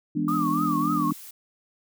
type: chord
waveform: sine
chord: E dominant seventh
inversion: none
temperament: just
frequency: 164.81 / 206 / 247.2 / 296.7 Hz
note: E3 / G#3 / B3 / D4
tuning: 0 / -14 / +2 / +18 cents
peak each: -30 / -30 / -29 / -26 dBFS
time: 0.15-1.13 s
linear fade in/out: 10 ms
type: noise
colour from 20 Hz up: blue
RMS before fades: -43 dBFS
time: 0.28-1.31 s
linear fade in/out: 5 ms
type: tone with vibrato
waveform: sine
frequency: 1174.7 Hz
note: D6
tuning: in tune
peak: -25 dBFS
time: 0.28-1.11 s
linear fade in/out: 2 ms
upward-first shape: triangle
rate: 3.5 Hz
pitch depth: 160 cents each way
effects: none